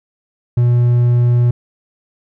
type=tone; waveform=triangle; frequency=121 Hz; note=B2; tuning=35 cents flat; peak=-7 dBFS; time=0.57-1.51 s; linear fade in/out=5 ms; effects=none